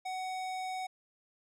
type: tone with hard clipping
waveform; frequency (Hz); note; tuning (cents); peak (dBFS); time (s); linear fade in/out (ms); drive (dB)
sine; 747; F#5; +16; -37; 0.05-0.87; 10; 17
effects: none